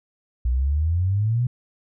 sine exponential sweep, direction up, 58.8 to 126.7 Hz, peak -18 dBFS, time 0.45-1.47 s, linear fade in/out 5 ms, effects none

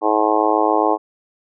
harmonic tone, 107.3 Hz, A2, 43 cents flat, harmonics 3 / 4 / 5 / 6 / 7 / 8 / 9 / 10, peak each -21 / -21 / -23 / -23 / -21 / -20 / -26 / -23 dBFS, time 0.01-0.98 s, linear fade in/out 50 ms, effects none

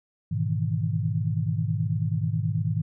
sine chord, E major seventh, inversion first, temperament equal with one note detuned, 104.79 / 123.47 / 155.56 / 164.81 Hz, G#2 / B2 / D#3 / E3, +16 / 0 / 0 / 0 cents, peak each -27 / -30 / -28 / -31 dBFS, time 0.31-2.82 s, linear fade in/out 10 ms, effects none

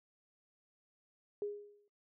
sine tone with exponential decay, 411.8 Hz, G#4, 15 cents flat, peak -33 dBFS, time 1.42-1.88 s, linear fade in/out 1 ms, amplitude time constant 100 ms, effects noise-tail reverb RT60 0.2 s tail -24 dB re dry

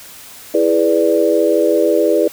sine chord, E dominant seventh, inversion none, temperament equal, 329.6 / 415.3 / 493.9 / 587.3 Hz, E4 / G#4 / B4 / D5, 0 / 0 / 0 / 0 cents, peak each -16 dBFS, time 0.54-2.28 s, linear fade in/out 5 ms, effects white hiss -37 dBFS RMS until 2.32 s

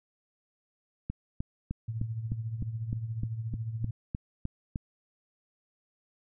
click train, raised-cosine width 5 ms, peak -20 dBFS, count 13, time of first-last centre 1.1-4.759 s, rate 3.28 Hz
sine tone with tremolo, 112.6 Hz, A2, 40 cents sharp, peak -29 dBFS, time 1.88-3.91 s, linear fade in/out 5 ms, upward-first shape triangle, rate 14 Hz, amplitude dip 70%
effects none

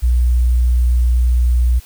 sine tone with sample-and-hold, 60.8 Hz, B1, 26 cents flat, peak -10 dBFS, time 0.02-1.8 s, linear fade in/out 20 ms, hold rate 8820 Hz, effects white hiss -44 dBFS RMS until 1.85 s

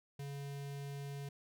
square tone with notch filter, 140.8 Hz, C#3, 27 cents sharp, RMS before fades -44 dBFS, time 0.19-1.29 s, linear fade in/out 5 ms, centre 1200 Hz, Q 2, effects none

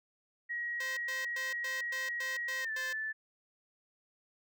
sine tone with pitch glide, 1900 to 1752.4 Hz, A#6 to A6, +33 to -7 cents, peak -34 dBFS, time 0.49-3.13 s, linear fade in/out 20 ms, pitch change -140 cents, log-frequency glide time 2.6-2.71 s
5% pulse tone bursts, 521 Hz, C5, 7 cents flat, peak -29 dBFS, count 8, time 0.8-2.93 s, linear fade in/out 5 ms, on 170 ms, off 110 ms
effects none

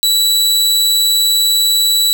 sawtooth tone, 3940 Hz, B7, 5 cents flat, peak -7 dBFS, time 0.03-2.13 s, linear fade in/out 0 ms, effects none

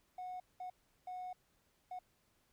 triangle tone bursts at uneven times, 732 Hz, F#5, 19 cents flat, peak -39 dBFS, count 4, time 0.18-0.4 / 0.6-0.7 / 1.07-1.33 / 1.91-1.99 s, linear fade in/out 5 ms, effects tanh soft clip ceiling -38 dBFS + pink hiss -75 dBFS RMS until 2.52 s

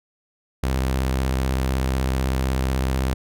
sawtooth tone with vibrato, 65.41 Hz, C2, in tune, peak -16 dBFS, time 0.63-3.14 s, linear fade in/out 5 ms, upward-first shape triangle, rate 16 Hz, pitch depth 66 cents each way, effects none

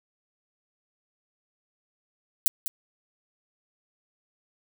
violet noise with echo, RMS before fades -19 dBFS, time 2.46-2.48 s, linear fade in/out 0 ms, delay 200 ms, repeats 1, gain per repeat -11 dB, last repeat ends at 2.68 s, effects none

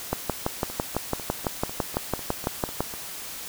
two click trains, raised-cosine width 1 ms, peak -9 / -22 dBFS, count 17 / 10, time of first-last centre 0.13-2.806 / 0.7-2.939 s, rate 5.98 / 4.02 Hz, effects white hiss -37 dBFS RMS until 3.48 s

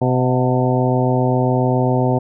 harmonic tone with a mistuned harmonic, 127.3 Hz, C3, 47 cents flat, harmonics 1 / 2 / 3 / 4 / 5 / 6 / 7, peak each -17 / -20 / -22 / -23 / -24 / -25 / -25 dBFS, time 0.01-2.19 s, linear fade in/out 10 ms, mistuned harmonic 6, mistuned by -60 cents, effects none

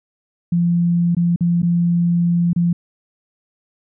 sine tone with dropouts, 172.3 Hz, F3, 23 cents flat, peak -13 dBFS, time 0.52-2.73 s, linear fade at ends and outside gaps 5 ms, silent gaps 1.149-1.167 / 1.361-1.407 / 1.62-1.629 / 2.532-2.561 s, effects none

